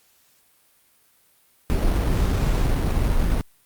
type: noise with sample-and-hold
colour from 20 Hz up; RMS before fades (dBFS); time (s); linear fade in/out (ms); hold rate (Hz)
brown; -20; 1.7-3.41; 0; 4900
effects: white hiss -60 dBFS RMS until 3.65 s + Opus 48 kbps